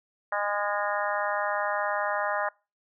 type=harmonic tone with a mistuned harmonic; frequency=204.7 Hz; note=G#3; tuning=25 cents flat; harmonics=3 / 4 / 5 / 6 / 7 / 8 / 9; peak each=-31 / -32 / -33 / -34 / -34 / -35 / -36 dBFS; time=0.32-2.49 s; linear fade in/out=5 ms; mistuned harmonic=8; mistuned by=+23 cents; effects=noise-tail reverb RT60 0.3 s tail -26 dB re dry